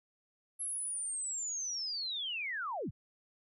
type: linear sweep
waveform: sine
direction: down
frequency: 11175 to 51.4 Hz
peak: -35 dBFS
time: 0.59-2.91 s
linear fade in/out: 20 ms
effects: none